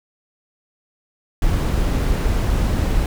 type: noise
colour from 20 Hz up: brown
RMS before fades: -18 dBFS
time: 1.42-3.06 s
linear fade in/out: 2 ms
effects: none